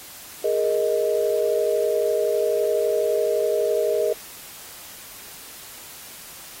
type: chord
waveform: sine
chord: Ab suspended second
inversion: none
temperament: just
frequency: 415.3 / 467.2 / 623 Hz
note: Ab4 / Bb4 / Eb5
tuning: 0 / +4 / +2 cents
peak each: -23 dBFS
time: 0.44-4.13 s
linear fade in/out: 5 ms
effects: white hiss -41 dBFS RMS until 6.6 s + AAC 48 kbps

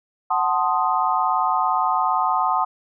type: chord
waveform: sine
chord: F# diminished seventh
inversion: none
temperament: equal with one note detuned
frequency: 742.6 / 880 / 1046.5 / 1244.5 Hz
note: F#5 / A5 / C6 / Eb6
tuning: +6 / 0 / 0 / 0 cents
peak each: -23 dBFS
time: 0.3-2.65 s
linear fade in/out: 10 ms
effects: none

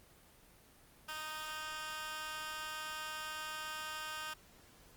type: tone with high-pass filter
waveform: 15% pulse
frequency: 310 Hz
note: D#4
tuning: 6 cents flat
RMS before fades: -43 dBFS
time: 1.08-4.34 s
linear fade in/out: 10 ms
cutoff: 1600 Hz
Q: 1.7
effects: pink hiss -62 dBFS RMS until 4.96 s + Opus 24 kbps

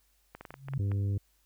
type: clicks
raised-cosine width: 0.5 ms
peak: -28 dBFS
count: 8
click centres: 0.35 / 0.41 / 0.452 / 0.506 / 0.541 / 0.685 / 0.736 / 0.917 s
type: tone with exponential growth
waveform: sine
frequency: 136 Hz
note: C#3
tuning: 33 cents flat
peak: -26 dBFS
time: 0.49-0.78 s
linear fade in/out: 5 ms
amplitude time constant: 61 ms
type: harmonic tone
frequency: 99.9 Hz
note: G2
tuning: 33 cents sharp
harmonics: 1 / 2 / 3 / 4 / 5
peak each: -27 / -43 / -44 / -48 / -53 dBFS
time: 0.79-1.18 s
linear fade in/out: 5 ms
effects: added 50 Hz sine -70 dBFS peak until 1.45 s + white hiss -71 dBFS RMS until 1.45 s

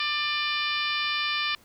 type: harmonic tone with a mistuned harmonic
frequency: 593 Hz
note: D5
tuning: 17 cents sharp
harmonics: 2 / 3 / 4 / 5 / 6 / 7 / 8 / 9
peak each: -32 / -33 / -30 / -33 / -33 / -38 / -36 / -42 dBFS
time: 0-1.55 s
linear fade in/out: 2 ms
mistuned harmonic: 4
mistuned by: +16 cents
effects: pink hiss -57 dBFS RMS until 1.64 s

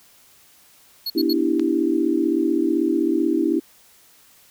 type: tone bursts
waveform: square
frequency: 4348 Hz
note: C#8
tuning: 34 cents flat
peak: -24 dBFS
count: 3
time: 1.06-1.333 s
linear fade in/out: 5 ms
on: 41 ms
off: 75 ms
type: chord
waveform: sine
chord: E minor seventh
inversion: second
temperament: equal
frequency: 246.9 / 293.7 / 329.6 / 392 Hz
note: B3 / D4 / E4 / G4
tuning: 0 / 0 / 0 / 0 cents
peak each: -26 / -22 / -20 / -26 dBFS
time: 1.15-3.6 s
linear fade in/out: 10 ms
type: click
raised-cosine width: 0.2 ms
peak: -18 dBFS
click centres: 1.596 s
effects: white hiss -53 dBFS RMS until 4.5 s

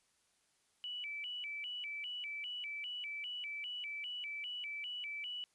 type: tone with vibrato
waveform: sine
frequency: 2614 Hz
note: E7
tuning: 15 cents flat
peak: -40 dBFS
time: 0.84-5.44 s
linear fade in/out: 0 ms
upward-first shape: square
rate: 2.5 Hz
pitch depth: 210 cents each way
effects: white hiss -75 dBFS RMS until 5.54 s + resampled to 24000 Hz

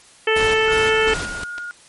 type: harmonic tone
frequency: 440 Hz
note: A4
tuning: in tune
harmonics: 1 / 2 / 3 / 4 / 5 / 6 / 7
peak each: -17 / -26 / -26 / -22 / -25 / -24 / -25 dBFS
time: 0.27-1.14 s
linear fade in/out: 5 ms
type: noise with tremolo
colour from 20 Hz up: pink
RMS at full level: -27 dBFS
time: 0.36-1.44 s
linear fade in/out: 5 ms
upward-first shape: square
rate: 2.8 Hz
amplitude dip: 50%
type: tone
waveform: sine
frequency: 1429 Hz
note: F6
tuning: 39 cents sharp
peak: -27 dBFS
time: 0.68-1.71 s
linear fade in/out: 0 ms
type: clicks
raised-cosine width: 0.2 ms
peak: -18 dBFS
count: 2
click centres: 1.58 / 1.583 s
effects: white hiss -48 dBFS RMS until 1.88 s + MP3 48 kbps

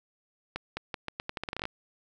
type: accelerating click train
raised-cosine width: 0.3 ms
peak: -17 dBFS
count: 15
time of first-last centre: 0.56-1.654 s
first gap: 210 ms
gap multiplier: 0.82
effects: none

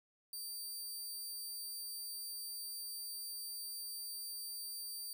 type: tone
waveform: 15% pulse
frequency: 4649 Hz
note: D8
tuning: 18 cents flat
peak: -36 dBFS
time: 0.33-5.13 s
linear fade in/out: 2 ms
effects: none

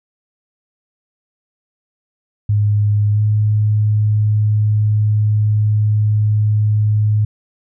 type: tone with pitch glide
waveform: sine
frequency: 104.1 to 106.16 Hz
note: G#2 to G#2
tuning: +5 to +38 cents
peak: -11 dBFS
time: 2.49-7.25 s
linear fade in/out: 5 ms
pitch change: +33 cents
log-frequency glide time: 3.12-3.2 s
effects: none

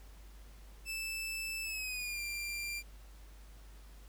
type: tone with pitch glide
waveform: sawtooth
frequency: 2637 to 2377 Hz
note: E7 to D7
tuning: 0 to +20 cents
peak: -34 dBFS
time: 0.85-2.83 s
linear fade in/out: 50 ms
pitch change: -180 cents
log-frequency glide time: 1.63-2.21 s
effects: added 50 Hz sine -51 dBFS peak until 4.08 s + pink hiss -62 dBFS RMS until 4.08 s

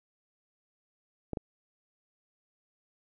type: clicks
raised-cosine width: 2 ms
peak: -20 dBFS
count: 2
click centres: 1.333 / 1.372 s
effects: none

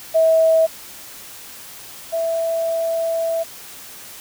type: tone pair in turn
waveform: sine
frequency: 647 / 660.2 Hz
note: E5 / E5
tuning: -32 / +2 cents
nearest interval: unison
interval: 34 cents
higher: second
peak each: -11 / -18 dBFS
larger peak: first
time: 0.14-0.67 / 2.12-3.44 s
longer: second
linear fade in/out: 20 ms
effects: white hiss -38 dBFS RMS until 4.2 s

